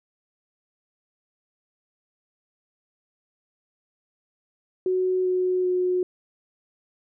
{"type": "tone with pitch steps", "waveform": "sine", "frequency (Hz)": [370, 366.8, 363.6], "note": ["F#4", "F#4", "F#4"], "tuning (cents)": [0, -15, -30], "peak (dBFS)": -20, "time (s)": [4.86, 6.03], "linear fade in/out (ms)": 2, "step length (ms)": 390, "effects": []}